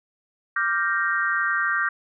sine chord, G minor seventh, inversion second, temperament equal, 1174.7 / 1396.9 / 1568 / 1864.7 Hz, D6 / F6 / G6 / Bb6, 0 / 0 / 0 / 0 cents, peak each -27 / -27 / -24 / -27 dBFS, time 0.56-1.89 s, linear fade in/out 5 ms, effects none

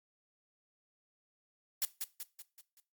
blue noise with echo, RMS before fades -31 dBFS, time 1.82-1.85 s, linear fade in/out 0 ms, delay 190 ms, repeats 5, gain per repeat -6 dB, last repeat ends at 2.8 s, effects noise-tail reverb RT60 0.3 s tail -18 dB re dry + MP3 96 kbps

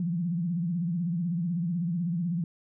sine tone with vibrato, 171.9 Hz, F3, 27 cents flat, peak -26 dBFS, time 0-2.44 s, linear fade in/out 2 ms, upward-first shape sine, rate 16 Hz, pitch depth 120 cents each way, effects none

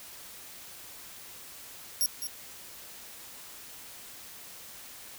5% pulse tone with echo, 5588 Hz, F8, in tune, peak -18 dBFS, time 2.01-2.06 s, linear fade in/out 0 ms, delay 210 ms, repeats 1, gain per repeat -9 dB, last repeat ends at 2.27 s, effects white hiss -47 dBFS RMS until 5.18 s

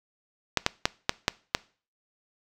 clicks, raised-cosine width 0.2 ms, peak -3 dBFS, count 6, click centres 0.573 / 0.664 / 0.855 / 1.094 / 1.281 / 1.549 s, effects noise-tail reverb RT60 0.4 s tail -22 dB re dry

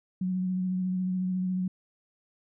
sine tone with vibrato, 184.4 Hz, F#3, 6 cents flat, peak -26 dBFS, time 0.21-1.68 s, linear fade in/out 5 ms, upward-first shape triangle, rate 14 Hz, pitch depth 25 cents each way, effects none

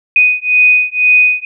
sine beating tone pair, 2489 / 2491 Hz, D#7 / D#7, 0 / +1 cents, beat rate 2 Hz, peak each -10 dBFS, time 0.16-1.45 s, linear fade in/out 2 ms, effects none

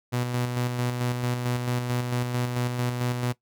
sawtooth tone with tremolo, 122.9 Hz, B2, 8 cents flat, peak -20 dBFS, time 0.12-3.33 s, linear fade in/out 20 ms, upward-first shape square, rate 4.5 Hz, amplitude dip 40%, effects noise-tail reverb RT60 0.1 s tail -17 dB re dry

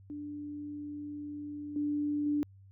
sine tone with level steps, 293.7 Hz, D4, in tune, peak -38 / -29 / -27 dBFS, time 0.1-2.43 s, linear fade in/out 0 ms, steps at 1.76 / 2.26 s, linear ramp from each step 2 ms, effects added 97 Hz sine -53 dBFS peak until 2.71 s

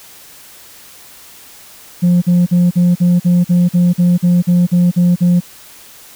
sine tone bursts, 176.4 Hz, F3, 18 cents sharp, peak -5 dBFS, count 14, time 2.02-5.405 s, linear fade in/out 20 ms, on 200 ms, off 45 ms, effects tanh soft clip ceiling -6 dBFS + white hiss -39 dBFS RMS until 6.15 s

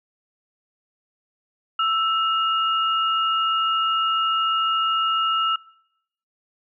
sine tone pair together, 1323 / 2852 Hz, E6 / F7, +6 / +36 cents, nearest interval octave + minor second, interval 1330 cents, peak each -19 / -25 dBFS, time 1.79-5.56 s, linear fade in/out 5 ms, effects noise-tail reverb RT60 0.8 s tail -24 dB re dry

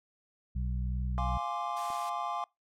harmonic tone, 62.1 Hz, B1, 10 cents sharp, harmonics 1 / 2 / 3, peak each -31 / -38 / -41 dBFS, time 0.55-1.38 s, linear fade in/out 10 ms
triangle chord, D half-diminished seventh, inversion first, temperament equal, 698.5 / 830.6 / 1046.5 / 1174.7 Hz, F5 / Ab5 / C6 / D6, 0 / 0 / 0 / 0 cents, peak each -36 dBFS, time 1.18-2.44 s, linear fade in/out 0 ms
white high-pass noise, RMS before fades -47 dBFS, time 1.76-2.1 s, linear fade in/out 10 ms, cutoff 830 Hz, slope 12 dB/octave
click, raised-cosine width 2 ms, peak -37 dBFS, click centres 1.903 s
effects noise-tail reverb RT60 0.2 s tail -24 dB re dry + low-pass 10000 Hz 12 dB/octave

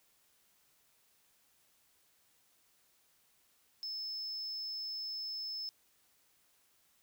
sine tone, 5240 Hz, E8, 11 cents flat, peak -36 dBFS, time 3.83-5.69 s, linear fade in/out 0 ms, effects tanh soft clip ceiling -36 dBFS + white hiss -71 dBFS RMS until 7.02 s

